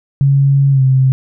sine tone with pitch glide, 138.59 to 131.8 Hz, C#3 to C3, 0 to +13 cents, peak -7 dBFS, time 0.21-1.12 s, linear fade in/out 0 ms, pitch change -87 cents, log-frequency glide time 0.71-0.82 s, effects none

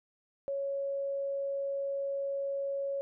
sine tone, 554.4 Hz, C#5, in tune, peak -31 dBFS, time 0.48-3.01 s, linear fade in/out 0 ms, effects none

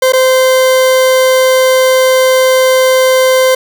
40% pulse tone with dropouts, 518 Hz, C5, 17 cents flat, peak -5 dBFS, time 0.02-3.55 s, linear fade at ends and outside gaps 5 ms, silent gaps 0.123-0.133 s, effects none

